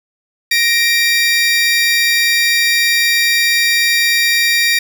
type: tone pair together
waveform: 25% pulse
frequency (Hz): 1869.3 / 2359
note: A#6 / D7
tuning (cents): +4 / +7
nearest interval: major third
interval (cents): 403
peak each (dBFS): -10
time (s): 0.51-4.79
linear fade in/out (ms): 5
effects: none